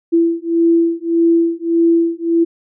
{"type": "beating tone pair", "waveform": "sine", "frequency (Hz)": [333.8, 335.5], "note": ["E4", "E4"], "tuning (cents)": [22, 31], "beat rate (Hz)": 1.7, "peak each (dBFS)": -14, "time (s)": [0.12, 2.45], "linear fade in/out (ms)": 20, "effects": []}